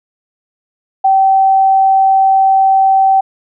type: tone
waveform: sine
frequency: 772 Hz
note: G5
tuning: 27 cents flat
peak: -6 dBFS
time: 1.04-3.21 s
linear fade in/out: 10 ms
effects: none